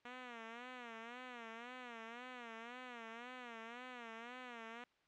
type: tone with vibrato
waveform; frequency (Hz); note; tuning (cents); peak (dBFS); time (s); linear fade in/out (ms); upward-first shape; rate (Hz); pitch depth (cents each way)
5% pulse; 238.9; A#3; +43; -37; 0.05-4.84; 2; sine; 1.9; 110
effects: white hiss -75 dBFS RMS until 5.07 s + low-pass 3000 Hz 12 dB/octave